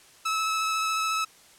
sawtooth tone with vibrato, 1300 Hz, E6, 24 cents flat, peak -21 dBFS, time 0.25-1.25 s, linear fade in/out 10 ms, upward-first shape triangle, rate 14 Hz, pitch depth 15 cents each way, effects white hiss -54 dBFS RMS until 1.58 s + low-pass 10000 Hz 12 dB/octave

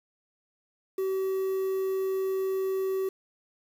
triangle tone with quantisation, 381.7 Hz, G4, 46 cents flat, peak -24 dBFS, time 0.98-3.09 s, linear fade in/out 5 ms, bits 8, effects none

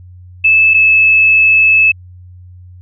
sine tone pair in turn, 2619 / 2606 Hz, E7 / E7, -12 / -20 cents, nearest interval unison, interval 8 cents, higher first, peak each -5 dBFS, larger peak neither, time 0.44-0.74 / 0.74-1.92 s, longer second, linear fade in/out 10 ms, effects added 90 Hz sine -33 dBFS peak until 2.81 s

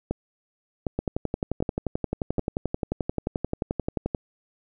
two click trains, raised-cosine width 2 ms, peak -12 / -12 dBFS, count 37 / 4, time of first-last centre 0.99-4.148 / 0.11-2.383 s, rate 11.4 / 1.32 Hz, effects none

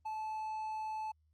triangle tone, 869 Hz, A5, 22 cents flat, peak -35 dBFS, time 0.05-1.12 s, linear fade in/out 10 ms, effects added 77 Hz sine -69 dBFS peak until 1.33 s + Opus 32 kbps

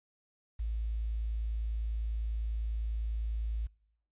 sine tone with quantisation, 55 Hz, A1, in tune, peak -31 dBFS, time 0.59-3.67 s, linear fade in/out 10 ms, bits 10, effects noise-tail reverb RT60 0.8 s tail -26 dB re dry + resampled to 8000 Hz

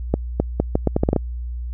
accelerating click train, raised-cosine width 2 ms, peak -3 dBFS, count 10, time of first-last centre 0.14-1.163 s, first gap 260 ms, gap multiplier 0.77, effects added 60 Hz sine -25 dBFS peak until 1.73 s

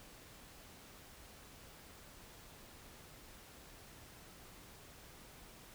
silence, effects pink hiss -57 dBFS RMS until 5.74 s

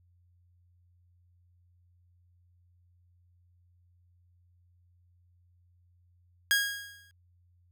sawtooth tone with exponential decay, 1638 Hz, G#6, 24 cents flat, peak -17 dBFS, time 6.51-7.11 s, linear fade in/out 0 ms, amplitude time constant 130 ms, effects added 88 Hz sine -62 dBFS peak until 7.71 s

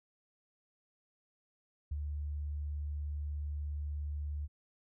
sine tone with ADSR envelope, 73.6 Hz, D2, 4 cents sharp, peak -32 dBFS, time 1.91-4.48 s, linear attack 8 ms, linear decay 34 ms, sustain -3 dB, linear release 36 ms, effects none

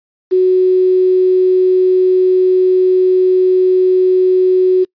sine tone with quantisation, 370 Hz, F#4, in tune, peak -7 dBFS, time 0.31-4.85 s, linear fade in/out 20 ms, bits 6, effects noise-tail reverb RT60 0.1 s tail -26 dB re dry + resampled to 11025 Hz

